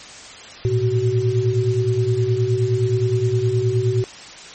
sine tone cluster, 110.8 / 120.4 / 376.8 Hz, A2 / B2 / F#4, +13 / -44 / +32 cents, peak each -20 dBFS, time 0.65-4.04 s, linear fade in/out 0 ms, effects white hiss -38 dBFS RMS until 4.54 s + MP3 32 kbps

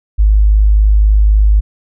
sine tone, 51.91 Hz, G#1, in tune, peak -5 dBFS, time 0.18-1.61 s, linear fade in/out 20 ms, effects none

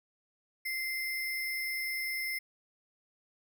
sine tone with sample-and-hold, 2085 Hz, C7, 7 cents flat, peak -32 dBFS, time 0.65-2.39 s, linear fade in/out 10 ms, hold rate 7350 Hz, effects none

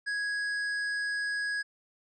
sine tone with hard clipping, 1661.2 Hz, G#6, in tune, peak -31 dBFS, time 0.06-1.63 s, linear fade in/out 20 ms, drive 8 dB, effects resampled to 24000 Hz

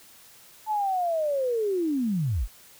sine linear sweep, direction down, 880 to 32.7 Hz, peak -23 dBFS, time 0.66-2.48 s, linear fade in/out 50 ms, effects white hiss -52 dBFS RMS until 2.79 s

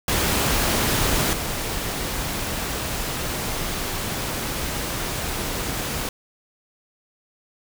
pink noise with level steps, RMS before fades -21 / -27 dBFS, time 0.08-6.09 s, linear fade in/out 2 ms, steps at 1.33 s, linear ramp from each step 2 ms, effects none

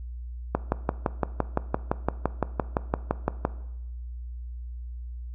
click train, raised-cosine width 1 ms, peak -8 dBFS, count 18, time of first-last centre 0.55-3.451 s, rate 5.86 Hz, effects noise-tail reverb RT60 0.9 s tail -17 dB re dry + added 60 Hz sine -34 dBFS peak until 5.34 s

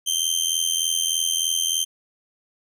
20% pulse tone with amplitude modulation, 3136 Hz, G7, in tune, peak -12 dBFS, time 0.06-1.85 s, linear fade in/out 20 ms, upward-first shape sine, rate 83.3 Hz, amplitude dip 75%, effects none

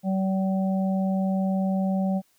harmonic tone, 190.9 Hz, G3, 46 cents flat, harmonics 1 / 3 / 4, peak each -22 / -32 / -34 dBFS, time 0.03-2.22 s, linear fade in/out 50 ms, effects white hiss -65 dBFS RMS until 2.38 s

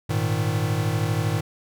square chord, Ab suspended second, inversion none, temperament equal, 103.83 / 116.54 / 155.56 Hz, Ab2 / Bb2 / Eb3, 0 / 0 / 0 cents, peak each -26 / -27 / -27 dBFS, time 0.09-1.41 s, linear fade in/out 10 ms, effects none

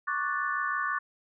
sine chord, D major seventh, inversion third, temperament equal, 1108.7 / 1174.7 / 1480 / 1760 Hz, C#6 / D6 / F#6 / A6, 0 / 0 / 0 / 0 cents, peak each -33 dBFS, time 0.07-0.99 s, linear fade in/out 10 ms, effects none

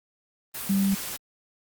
sine tone in noise, 196 Hz, G3, in tune, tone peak -20 dBFS, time 0.69-0.95 s, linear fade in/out 10 ms, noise white, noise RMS -34 dBFS, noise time 0.54-1.17 s, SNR +11 dB, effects Opus 32 kbps

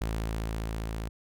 sawtooth tone with level ramp, 55 Hz, A1, in tune, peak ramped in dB -25 to -29 dBFS, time 0.01-1.09 s, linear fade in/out 5 ms, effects none

